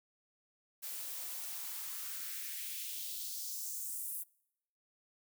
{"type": "noise with high-pass filter sweep", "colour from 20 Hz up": "blue", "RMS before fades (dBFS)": -42, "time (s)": [0.82, 4.24], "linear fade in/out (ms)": 20, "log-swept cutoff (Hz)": [360, 11000], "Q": 1.9, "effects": ["noise-tail reverb RT60 0.8 s tail -25 dB re dry"]}